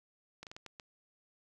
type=clicks; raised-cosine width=0.2 ms; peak=-29 dBFS; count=6; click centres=0.43 / 0.468 / 0.515 / 0.565 / 0.663 / 0.798 s; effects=11-bit